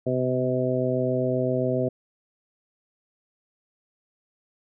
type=harmonic tone with a mistuned harmonic; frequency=127.5 Hz; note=C3; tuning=44 cents flat; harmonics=1 / 2 / 3 / 4 / 5; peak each=-28 / -28 / -28 / -28 / -28 dBFS; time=0.06-1.89 s; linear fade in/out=10 ms; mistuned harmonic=1; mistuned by=+18 cents; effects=none